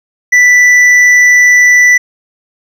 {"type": "tone with hard clipping", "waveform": "sine", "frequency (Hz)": 1975.5, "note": "B6", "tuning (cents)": 0, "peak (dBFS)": -4, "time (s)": [0.32, 1.98], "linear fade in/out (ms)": 10, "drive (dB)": 5, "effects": []}